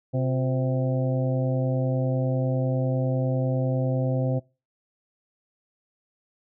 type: harmonic tone with a mistuned harmonic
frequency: 130 Hz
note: C3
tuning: 11 cents flat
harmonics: 1 / 2 / 3 / 4 / 5 / 6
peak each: -23 / -30 / -38 / -30 / -35 / -42 dBFS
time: 0.13-4.4 s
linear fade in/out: 20 ms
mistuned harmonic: 3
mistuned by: -120 cents
effects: noise-tail reverb RT60 0.3 s tail -24 dB re dry